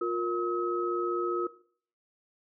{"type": "tone cluster", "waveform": "sine", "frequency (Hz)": [354.2, 469.5, 1279], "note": ["F4", "A#4", "D#6"], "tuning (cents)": [24, 12, 47], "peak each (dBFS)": [-29, -34, -33], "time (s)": [0.01, 1.47], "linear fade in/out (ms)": 5, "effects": ["noise-tail reverb RT60 0.5 s tail -17 dB re dry"]}